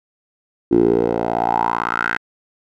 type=tone with band-pass filter sweep; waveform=10% pulse; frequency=57.8 Hz; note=A#1; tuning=14 cents flat; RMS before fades=-18 dBFS; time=0.71-2.18 s; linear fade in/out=10 ms; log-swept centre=330 to 1700 Hz; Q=5.2; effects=none